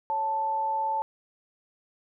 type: tone pair together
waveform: sine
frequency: 555 / 881 Hz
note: C#5 / A5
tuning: +2 / +2 cents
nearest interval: minor sixth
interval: 800 cents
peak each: -37 / -25 dBFS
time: 0.1-1.02 s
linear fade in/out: 0 ms
effects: none